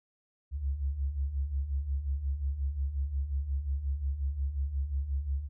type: beating tone pair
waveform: sine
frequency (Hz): 65.41 / 71.01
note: C2 / C#2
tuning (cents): 0 / +42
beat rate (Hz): 5.6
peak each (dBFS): -36 / -30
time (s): 0.51-5.49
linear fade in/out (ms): 50
effects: none